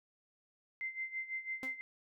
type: tone with tremolo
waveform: sine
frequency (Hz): 2079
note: C7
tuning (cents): -12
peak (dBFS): -35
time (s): 0.81-1.81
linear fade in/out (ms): 0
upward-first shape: sine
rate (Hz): 6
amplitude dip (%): 80
type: tone with exponential decay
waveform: sawtooth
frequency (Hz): 261.6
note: C4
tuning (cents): 0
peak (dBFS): -36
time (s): 1.63-1.77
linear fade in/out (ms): 0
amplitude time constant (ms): 29
effects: none